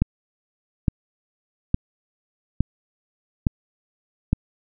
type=click train; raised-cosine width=5 ms; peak=-5 dBFS; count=6; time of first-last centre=0.02-4.33 s; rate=1.16 Hz; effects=none